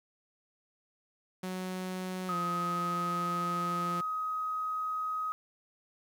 sawtooth tone with pitch glide, 185 to 173.61 Hz, F#3 to F3, 0 to -10 cents, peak -31 dBFS, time 1.43-4.01 s, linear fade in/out 5 ms, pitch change -110 cents, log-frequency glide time 2.28-2.34 s
sine tone, 1261 Hz, D#6, 23 cents sharp, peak -31 dBFS, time 2.29-5.32 s, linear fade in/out 0 ms
effects 10-bit

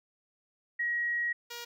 sine / 5% pulse tone pair in turn, 1900 / 475 Hz, A#6 / A#4, +33 / +33 cents, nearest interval 2 octaves, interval 2400 cents, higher first, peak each -28 dBFS, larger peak neither, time 0.79-1.33 / 1.5-1.65 s, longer first, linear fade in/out 10 ms, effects none

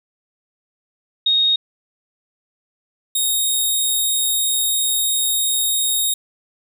sine / 10% pulse tone pair in turn, 3729 / 3729 Hz, A#7 / A#7, 0 / 0 cents, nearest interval unison, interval 0 cents, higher neither, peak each -13 / -9 dBFS, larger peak second, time 1.26-1.56 / 3.15-6.14 s, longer second, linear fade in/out 5 ms, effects none

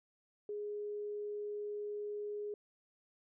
sine tone, 415.3 Hz, G#4, in tune, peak -38 dBFS, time 0.49-2.54 s, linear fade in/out 2 ms, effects none

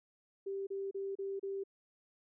sine tone bursts, 392 Hz, G4, in tune, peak -36 dBFS, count 5, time 0.46-1.638 s, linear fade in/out 10 ms, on 210 ms, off 32 ms, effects none

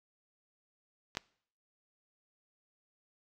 clicks, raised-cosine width 0.2 ms, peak -29 / -14 dBFS, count 2, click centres 1.151 / 1.171 s, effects noise-tail reverb RT60 0.6 s tail -25 dB re dry

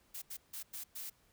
blue noise bursts at uneven times, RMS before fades -44 dBFS, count 5, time 0.14-0.22 / 0.3-0.37 / 0.53-0.63 / 0.73-0.84 / 0.95-1.1 s, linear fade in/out 10 ms, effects pink hiss -70 dBFS RMS until 1.32 s

